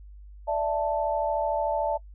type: chord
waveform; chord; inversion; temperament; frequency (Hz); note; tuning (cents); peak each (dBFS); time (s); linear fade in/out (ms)
sine; D suspended second; none; just; 587.3 / 660.7 / 881; D5 / E5 / A5; 0 / +4 / +2; -28; 0.47-1.98; 20
effects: noise-tail reverb RT60 0.1 s tail -24 dB re dry + added 50 Hz sine -43 dBFS peak until 2.14 s